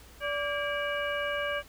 harmonic tone with a mistuned harmonic, 580 Hz, D5, 22 cents flat, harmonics 1 / 2 / 3 / 4 / 5, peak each -32 / -37 / -34 / -38 / -39 dBFS, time 0.2-1.63 s, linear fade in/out 50 ms, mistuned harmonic 3, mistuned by -130 cents, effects added 60 Hz sine -54 dBFS peak until 1.68 s + pink hiss -54 dBFS RMS until 1.68 s

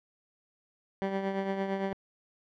15% pulse tone with tremolo, 194.4 Hz, G3, 14 cents flat, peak -21 dBFS, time 1.02-1.93 s, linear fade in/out 0 ms, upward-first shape triangle, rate 8.8 Hz, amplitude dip 55%, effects low-pass 2000 Hz 12 dB/octave

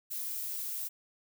violet noise, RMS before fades -37 dBFS, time 0.1-0.89 s, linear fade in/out 20 ms, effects none

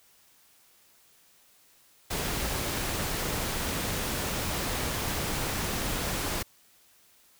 pink noise, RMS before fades -31 dBFS, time 2.1-6.43 s, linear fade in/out 10 ms, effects white hiss -61 dBFS RMS until 7.39 s

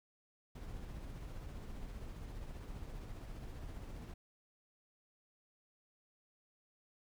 brown noise with tremolo, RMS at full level -45 dBFS, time 0.55-4.14 s, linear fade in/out 5 ms, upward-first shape triangle, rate 15 Hz, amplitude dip 35%, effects none

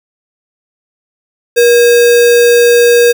sine tone with sample-and-hold, 476.9 Hz, A#4, 39 cents sharp, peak -3 dBFS, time 1.56-3.13 s, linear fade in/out 20 ms, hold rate 2100 Hz, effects none

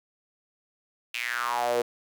sawtooth tone with high-pass filter sweep, 120.5 Hz, B2, 42 cents flat, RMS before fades -28 dBFS, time 1.14-1.82 s, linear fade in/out 5 ms, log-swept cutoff 2700 to 440 Hz, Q 5.8, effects none

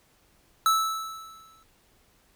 square tone with exponential decay, 1311 Hz, E6, 10 cents flat, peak -18 dBFS, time 0.66-1.63 s, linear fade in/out 1 ms, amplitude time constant 210 ms, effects pink hiss -63 dBFS RMS until 2.35 s

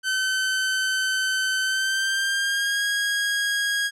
sawtooth tone with pitch glide, 1531 to 1640.9 Hz, G6 to G#6, -41 to -21 cents, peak -18 dBFS, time 0.03-3.91 s, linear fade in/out 50 ms, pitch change +120 cents, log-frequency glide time 1.63-2.84 s, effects low-pass 10000 Hz 12 dB/octave

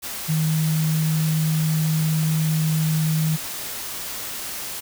sine tone in noise, 157.2 Hz, D#3, 18 cents sharp, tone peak -18 dBFS, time 0.28-3.37 s, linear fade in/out 20 ms, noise white, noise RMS -31 dBFS, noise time 0.02-4.81 s, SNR +10 dB, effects none

